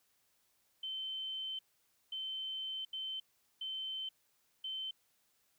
sine tone bursts at uneven times, 3083 Hz, G7, 29 cents flat, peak -38 dBFS, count 5, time 0.83-1.59 / 2.12-2.85 / 2.93-3.2 / 3.61-4.09 / 4.64-4.91 s, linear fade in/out 5 ms, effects white hiss -75 dBFS RMS until 5.58 s

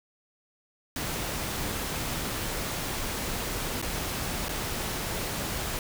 pink noise with dropouts, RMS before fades -32 dBFS, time 0.96-5.79 s, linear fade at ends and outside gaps 1 ms, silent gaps 3.816-3.825 / 4.484-4.492 s, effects none

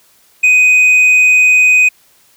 triangle tone with tanh clipping, 2500 Hz, D#7, 8 cents sharp, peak -6 dBFS, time 0.43-1.89 s, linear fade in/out 10 ms, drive 8 dB, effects white hiss -50 dBFS RMS until 2.36 s

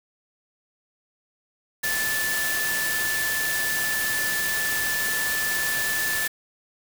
sine tone in noise, 1749 Hz, A6, 11 cents flat, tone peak -25 dBFS, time 1.83-6.28 s, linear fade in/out 10 ms, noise white, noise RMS -28 dBFS, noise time 1.83-6.28 s, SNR 0 dB, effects none

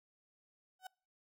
35% pulse tone with exponential growth, 750 Hz, F#5, 23 cents sharp, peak -40 dBFS, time 0.79-0.87 s, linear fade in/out 5 ms, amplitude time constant 17 ms, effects noise-tail reverb RT60 0.4 s tail -26 dB re dry

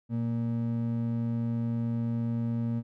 triangle ring-modulated tone, 175.5 Hz, F3, 9 cents sharp, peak -22 dBFS, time 0.09-2.83 s, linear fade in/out 50 ms, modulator 56.9 Hz, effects none

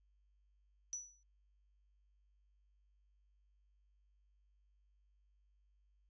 sine tone with exponential decay, 5920 Hz, F#8, in tune, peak -37 dBFS, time 0.93-1.23 s, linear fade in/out 0 ms, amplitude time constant 64 ms, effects added 50 Hz sine -70 dBFS peak until 6.09 s + resampled to 16000 Hz

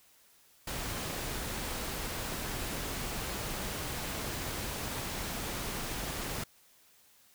pink noise, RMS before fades -37 dBFS, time 0.67-6.44 s, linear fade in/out 5 ms, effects white hiss -63 dBFS RMS until 7.34 s

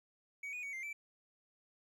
triangle tone with pitch steps, 2257 / 2467 / 2251 / 2098 / 2324 Hz, C#7 / D#7 / C#7 / C7 / D7, +31 / -15 / +26 / +4 / -19 cents, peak -39 dBFS, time 0.43-0.93 s, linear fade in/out 5 ms, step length 100 ms, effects 13-bit

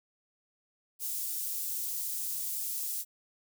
white high-pass noise, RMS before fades -35 dBFS, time 0.99-3.05 s, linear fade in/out 50 ms, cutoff 7700 Hz, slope 12 dB/octave, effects none

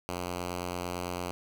5% pulse tone, 88.9 Hz, F2, 31 cents sharp, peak -22 dBFS, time 0.09-1.31 s, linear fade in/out 0 ms, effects none

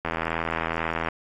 click train, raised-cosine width 0.5 ms, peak -11 dBFS, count 86, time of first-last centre 0.05-1.085 s, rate 82.1 Hz, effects AAC 48 kbps

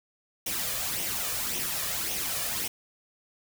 white noise with flanger, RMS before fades -31 dBFS, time 0.46-2.68 s, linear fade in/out 5 ms, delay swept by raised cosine 0.33 to 1.73 ms, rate 1.8 Hz, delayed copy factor +0.55, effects none

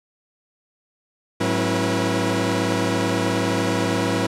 sawtooth tone cluster, 107 / 184.9 / 271.1 / 330.1 / 483.5 Hz, A2 / F#3 / C#4 / E4 / B4, -48 / -1 / -38 / +2 / -37 cents, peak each -22 dBFS, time 1.4-4.27 s, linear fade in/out 10 ms, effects low-pass 9000 Hz 12 dB/octave

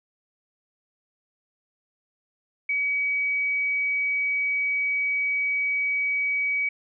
sine tone, 2270 Hz, C#7, 41 cents sharp, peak -22 dBFS, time 2.69-6.69 s, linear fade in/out 5 ms, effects none

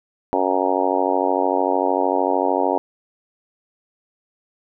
harmonic tone, 93.3 Hz, F#2, 15 cents sharp, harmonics 3 / 4 / 5 / 6 / 7 / 8 / 9 / 10, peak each -25 / -25 / -25 / -25 / -25 / -25 / -25 / -25 dBFS, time 0.33-2.78 s, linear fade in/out 0 ms, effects none

